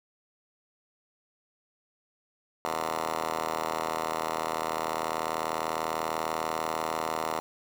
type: ring-modulated tone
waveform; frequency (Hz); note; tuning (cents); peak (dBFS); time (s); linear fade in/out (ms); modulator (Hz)
10% pulse; 80.2; E2; -47; -18; 2.65-7.4; 0; 819
effects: 8-bit